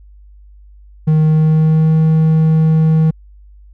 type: tone with pitch glide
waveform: triangle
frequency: 155.8 to 158.71 Hz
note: D#3 to D#3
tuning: +3 to +35 cents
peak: -6 dBFS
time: 1.07-3.11 s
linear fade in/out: 10 ms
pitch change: +32 cents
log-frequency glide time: 1.25-1.94 s
effects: added 50 Hz sine -38 dBFS peak until 3.73 s